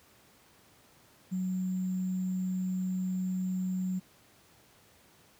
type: tone with sample-and-hold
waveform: sine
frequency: 185 Hz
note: F#3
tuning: in tune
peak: -29 dBFS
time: 1.31-4 s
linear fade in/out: 20 ms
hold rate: 7350 Hz
effects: pink hiss -61 dBFS RMS until 5.39 s + high-pass 80 Hz 12 dB/octave